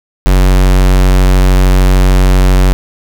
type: tone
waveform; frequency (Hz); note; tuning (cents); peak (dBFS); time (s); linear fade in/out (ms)
square; 46.54; F#1; +11; -5; 0.26-2.73; 0
effects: none